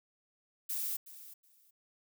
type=noise with echo; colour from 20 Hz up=violet; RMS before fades=-36 dBFS; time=0.69-0.97 s; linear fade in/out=10 ms; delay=370 ms; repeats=2; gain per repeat=-15 dB; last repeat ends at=1.71 s; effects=none